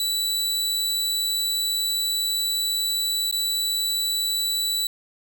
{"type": "tone with dropouts", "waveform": "sawtooth", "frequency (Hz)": 3951, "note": "B7", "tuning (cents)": 0, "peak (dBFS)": -19, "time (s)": [0, 4.87], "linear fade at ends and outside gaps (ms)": 2, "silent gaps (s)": [3.313, 3.325], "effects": []}